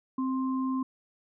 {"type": "tone pair together", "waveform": "sine", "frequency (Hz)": [261.6, 1050.6], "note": ["C4", "C6"], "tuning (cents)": [0, 7], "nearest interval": "2 octaves", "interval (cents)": 2407, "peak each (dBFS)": [-27, -36], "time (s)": [0.18, 0.83], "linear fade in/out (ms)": 5, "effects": []}